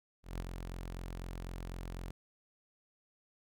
sawtooth tone with ADSR envelope, 44 Hz, F1, 14 cents sharp, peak -32 dBFS, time 0.23-2.11 s, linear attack 170 ms, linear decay 24 ms, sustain -5 dB, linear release 4 ms, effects none

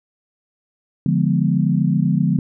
sine chord, D diminished seventh, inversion none, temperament equal, 146.83 / 174.61 / 207.7 / 246.9 Hz, D3 / F3 / Ab3 / Cb4, 0 / 0 / 0 / 0 cents, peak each -19 / -18 / -21 / -23 dBFS, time 1.06-2.39 s, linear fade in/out 2 ms, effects none

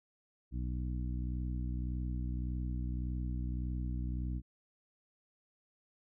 harmonic tone, 61.74 Hz, B1, in tune, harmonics 1 / 2 / 3 / 4 / 5, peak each -35 / -41 / -45 / -47 / -49 dBFS, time 0.51-4.42 s, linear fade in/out 50 ms, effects none

